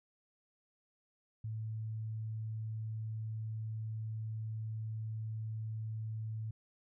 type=tone; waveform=sine; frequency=110 Hz; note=A2; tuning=in tune; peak=-37 dBFS; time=1.44-6.51 s; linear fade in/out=5 ms; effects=none